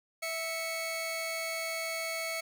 sawtooth tone pair together, 655.3 / 2217 Hz, E5 / C#7, -10 / 0 cents, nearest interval octave + major sixth, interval 2110 cents, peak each -33 / -32 dBFS, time 0.22-2.41 s, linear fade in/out 10 ms, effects none

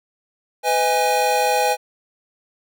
square tone cluster, 502 / 635 / 822 Hz, B4 / D#5 / G#5, +28 / +35 / -18 cents, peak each -22 / -25 / -19 dBFS, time 0.63-1.77 s, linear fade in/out 50 ms, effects none

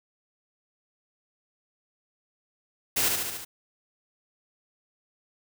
white noise with echo, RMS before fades -25 dBFS, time 2.96-3.09 s, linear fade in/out 10 ms, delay 72 ms, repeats 5, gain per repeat -3 dB, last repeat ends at 3.45 s, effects none

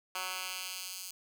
10% pulse tone with high-pass filter sweep, 185.2 Hz, F#3, 2 cents sharp, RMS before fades -40 dBFS, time 0.15-1.11 s, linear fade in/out 2 ms, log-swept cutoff 1300 to 5800 Hz, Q 0.86, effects none

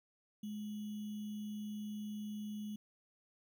sine tone with sample-and-hold, 210 Hz, G#3, 19 cents sharp, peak -40 dBFS, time 0.43-2.76 s, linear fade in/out 5 ms, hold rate 3150 Hz, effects none

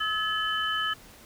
sine tone cluster, 1288 / 1713 / 3033 Hz, E6 / A6 / F#7, -41 / -47 / +42 cents, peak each -30 dBFS, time 0-0.94 s, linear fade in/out 10 ms, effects pink hiss -51 dBFS RMS until 1.25 s

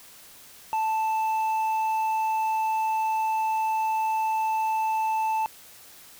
sine tone with hard clipping, 880 Hz, A5, in tune, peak -24 dBFS, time 0.73-5.46 s, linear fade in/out 0 ms, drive 4 dB, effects white hiss -49 dBFS RMS until 6.19 s

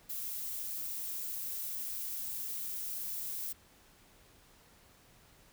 violet noise, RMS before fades -39 dBFS, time 0.09-3.53 s, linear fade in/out 10 ms, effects pink hiss -62 dBFS RMS until 5.52 s

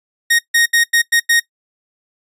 sawtooth tone bursts at uneven times, 1864.7 Hz, A#6, in tune, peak -7 dBFS, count 6, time 0.3-0.39 / 0.54-0.66 / 0.73-0.84 / 0.93-1.02 / 1.12-1.2 / 1.29-1.4 s, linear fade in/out 10 ms, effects noise-tail reverb RT60 0.1 s tail -19 dB re dry + resampled to 32000 Hz

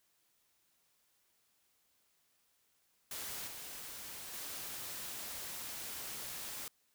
white noise with level steps, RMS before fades -43 / -47 / -44 dBFS, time 3.11-6.68 s, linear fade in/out 2 ms, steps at 3.47 / 4.33 s, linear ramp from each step 10 ms, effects white hiss -75 dBFS RMS until 6.94 s

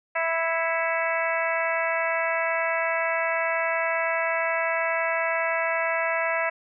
harmonic tone with a mistuned harmonic, 329.6 Hz, E4, in tune, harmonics 2 / 3 / 4 / 5 / 6 / 7 / 8, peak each -27 / -31 / -32 / -31 / -30 / -32 / -34 dBFS, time 0.15-6.5 s, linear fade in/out 10 ms, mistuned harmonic 7, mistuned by -52 cents, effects none

